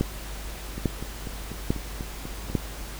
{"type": "two click trains", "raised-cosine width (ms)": 3, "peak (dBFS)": [-21, -9], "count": [8, 4], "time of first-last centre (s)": [[0.78, 2.5], [0.01, 2.552]], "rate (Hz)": [4.07, 1.18], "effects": ["added 50 Hz sine -36 dBFS peak until 2.99 s", "pink hiss -40 dBFS RMS until 2.99 s"]}